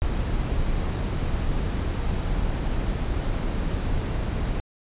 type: noise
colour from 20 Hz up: brown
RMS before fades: -25 dBFS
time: 0.02-4.6 s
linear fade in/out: 0 ms
effects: resampled to 8000 Hz